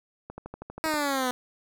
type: click train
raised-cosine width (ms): 1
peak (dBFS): -24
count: 9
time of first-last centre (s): 0.3-0.94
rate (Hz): 12.5
type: exponential sweep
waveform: 10% pulse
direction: down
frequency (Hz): 321.4 to 246.9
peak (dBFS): -17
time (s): 0.84-1.31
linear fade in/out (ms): 0
effects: none